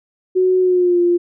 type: tone with pitch glide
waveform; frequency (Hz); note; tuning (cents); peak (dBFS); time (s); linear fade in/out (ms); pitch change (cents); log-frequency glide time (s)
sine; 370 to 349.2; F#4 to F4; 0 to 0; -11; 0.35-1.18; 20; -100; 0.6-1
effects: none